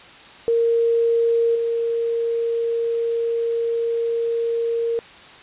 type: tone with level steps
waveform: sine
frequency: 463.5 Hz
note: A#4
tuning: 10 cents flat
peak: -15 / -19 dBFS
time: 0.48-4.99 s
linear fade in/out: 0 ms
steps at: 1.55 s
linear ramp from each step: 5 ms
effects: white hiss -43 dBFS RMS until 5.42 s + resampled to 8000 Hz